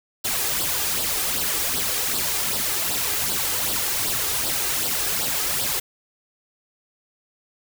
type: noise with flanger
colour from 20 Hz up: white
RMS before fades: -24 dBFS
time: 0.24-5.8 s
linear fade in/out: 10 ms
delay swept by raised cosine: 0.22 to 2.52 ms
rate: 2.6 Hz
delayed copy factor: +0.6
effects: none